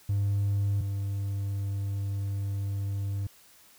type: tone pair in turn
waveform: triangle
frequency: 100.5 / 99.46 Hz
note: G2 / G2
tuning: +44 / +26 cents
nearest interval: unison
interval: 18 cents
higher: first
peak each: -21 / -26 dBFS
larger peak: first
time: 0.09-0.81 / 0.81-3.27 s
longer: second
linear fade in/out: 5 ms
effects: tanh soft clip ceiling -19 dBFS + white hiss -57 dBFS RMS until 3.78 s